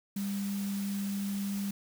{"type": "tone in noise", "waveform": "sine", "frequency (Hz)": 199.5, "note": "G3", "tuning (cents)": 31, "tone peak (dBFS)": -31, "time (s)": [0.16, 1.71], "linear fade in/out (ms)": 5, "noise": "white", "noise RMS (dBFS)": -45, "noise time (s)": [0.16, 1.71], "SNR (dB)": 11, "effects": []}